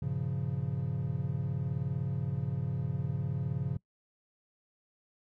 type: chord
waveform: triangle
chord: G half-diminished seventh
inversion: none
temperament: equal with one note detuned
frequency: 98 / 119.13 / 138.59 / 174.61 Hz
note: G2 / Bb2 / Db3 / F3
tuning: 0 / +38 / 0 / 0 cents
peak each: -36 / -36 / -31 / -37 dBFS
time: 0.02-3.77 s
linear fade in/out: 5 ms
effects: noise-tail reverb RT60 0.1 s tail -23 dB re dry